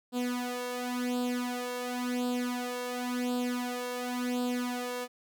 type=tone with flanger; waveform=sawtooth; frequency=246.9 Hz; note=B3; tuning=in tune; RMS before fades=-33 dBFS; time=0.12-5.08 s; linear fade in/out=50 ms; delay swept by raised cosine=0.24 to 1.84 ms; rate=0.93 Hz; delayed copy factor=+0.8; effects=none